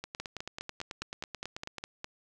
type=two click trains; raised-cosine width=0.2 ms; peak=-21 / -20 dBFS; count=17 / 10; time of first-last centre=0.04-1.783 / 0.2-2.044 s; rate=9.18 / 4.88 Hz; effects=none